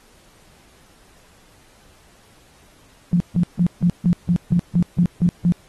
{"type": "tone bursts", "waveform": "sine", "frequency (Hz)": 174.61, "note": "F3", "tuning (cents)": 0, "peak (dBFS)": -12, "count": 11, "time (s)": [3.13, 5.522], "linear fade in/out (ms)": 0, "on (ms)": 72, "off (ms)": 160, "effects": ["pink hiss -53 dBFS RMS until 5.68 s", "AAC 32 kbps"]}